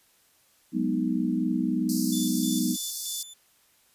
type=chord; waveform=sine; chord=G# minor seventh; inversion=third; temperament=equal; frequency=185 / 207.7 / 246.9 / 311.1 Hz; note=F#3 / G#3 / B3 / D#4; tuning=0 / 0 / 0 / 0 cents; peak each=-30 / -31 / -27 / -29 dBFS; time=0.72-2.77 s; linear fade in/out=50 ms
type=high-pass noise; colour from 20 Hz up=pink; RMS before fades=-34 dBFS; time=1.89-3.23 s; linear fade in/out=2 ms; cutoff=4400 Hz; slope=96 dB/octave
type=tone with tremolo; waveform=20% pulse; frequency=3513 Hz; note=A7; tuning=3 cents flat; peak=-28 dBFS; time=2.12-3.34 s; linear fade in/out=10 ms; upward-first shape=square; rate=3.2 Hz; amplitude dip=65%
effects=white hiss -63 dBFS RMS until 3.94 s + resampled to 32000 Hz